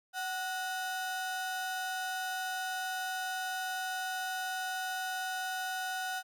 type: ring-modulated tone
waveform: 45% pulse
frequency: 1108.7 Hz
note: C#6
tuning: in tune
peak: -31 dBFS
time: 0.13-6.23 s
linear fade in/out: 50 ms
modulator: 358 Hz
effects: none